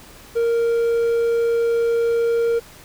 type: tone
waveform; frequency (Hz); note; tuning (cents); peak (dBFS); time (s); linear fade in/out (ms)
triangle; 465.2; A#4; -4; -14; 0.35-2.6; 20
effects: pink hiss -44 dBFS RMS until 2.84 s